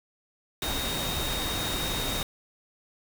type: tone in noise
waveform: sine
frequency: 3722 Hz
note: A#7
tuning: 3 cents flat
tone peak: -33 dBFS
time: 0.62-2.23 s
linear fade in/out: 2 ms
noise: pink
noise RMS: -31 dBFS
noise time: 0.62-2.23 s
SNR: -5 dB
effects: none